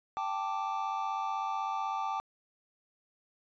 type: chord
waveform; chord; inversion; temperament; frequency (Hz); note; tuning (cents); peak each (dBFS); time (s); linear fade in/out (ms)
triangle; G suspended second; none; equal; 784 / 880 / 1174.7; G5 / A5 / D6; 0 / 0 / 0; -34; 0.17-2.2; 0
effects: resampled to 16000 Hz